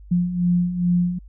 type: beating tone pair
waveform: sine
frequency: 174.61 / 177.01 Hz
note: F3 / F3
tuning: 0 / +24 cents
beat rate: 2.4 Hz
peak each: -24 / -18 dBFS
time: 0.11-1.19 s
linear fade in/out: 10 ms
effects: added 50 Hz sine -40 dBFS peak until 1.28 s